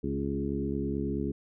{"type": "harmonic tone with a mistuned harmonic", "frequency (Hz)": 69.3, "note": "C#2", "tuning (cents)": 0, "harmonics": [1, 2, 3, 4, 5, 6], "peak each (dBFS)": [-37, -37, -34, -34, -37, -37], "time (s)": [0.03, 1.32], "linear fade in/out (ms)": 10, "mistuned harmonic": 5, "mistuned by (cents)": 21, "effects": []}